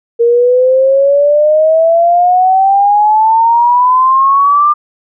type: exponential sweep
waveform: sine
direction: up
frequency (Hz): 464.4 to 1200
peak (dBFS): -5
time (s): 0.19-4.74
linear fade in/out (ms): 20
effects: none